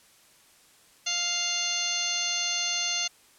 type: harmonic tone with a mistuned harmonic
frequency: 698.5 Hz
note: F5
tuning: in tune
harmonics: 1 / 2 / 3 / 4 / 5 / 6 / 7 / 8 / 9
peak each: -42 / -41 / -37 / -32 / -34 / -32 / -40 / -41 / -31 dBFS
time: 1.06-3.08 s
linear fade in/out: 10 ms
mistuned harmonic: 6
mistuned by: +35 cents
effects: white hiss -58 dBFS RMS until 3.38 s + low-pass 11000 Hz 12 dB/octave